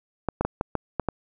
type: clicks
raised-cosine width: 1 ms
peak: -10 dBFS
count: 7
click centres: 0.287 / 0.41 / 0.45 / 0.611 / 0.753 / 0.997 / 1.087 s
effects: none